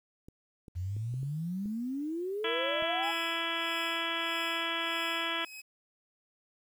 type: clicks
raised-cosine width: 3 ms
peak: -35 dBFS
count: 7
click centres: 0.285 / 0.682 / 0.966 / 1.14 / 1.231 / 1.658 / 2.824 s
type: exponential sweep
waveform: sine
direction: up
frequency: 85.3 to 846 Hz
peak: -32 dBFS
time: 0.75-3.12 s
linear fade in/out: 20 ms
type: harmonic tone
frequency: 332.9 Hz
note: E4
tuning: 17 cents sharp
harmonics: 1 / 2 / 3 / 4 / 5 / 6 / 7 / 8 / 9 / 10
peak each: -42 / -42 / -40 / -39 / -39 / -41 / -40 / -42 / -40 / -37 dBFS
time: 2.44-5.45 s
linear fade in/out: 5 ms
type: tone with tremolo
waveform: sawtooth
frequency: 2543 Hz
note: D#7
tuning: 37 cents sharp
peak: -38 dBFS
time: 3.02-5.62 s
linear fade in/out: 20 ms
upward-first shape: sine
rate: 1.6 Hz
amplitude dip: 80%
effects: 10-bit